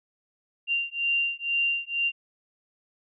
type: beating tone pair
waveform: sine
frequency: 2776 / 2778.1 Hz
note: F7 / F7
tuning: -11 / -10 cents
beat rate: 2.1 Hz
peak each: -27 dBFS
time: 0.67-2.12 s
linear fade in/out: 50 ms
effects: none